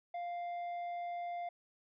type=tone with tanh clipping; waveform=triangle; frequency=698.5 Hz; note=F5; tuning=in tune; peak=-39 dBFS; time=0.14-1.49 s; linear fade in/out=5 ms; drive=10 dB; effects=none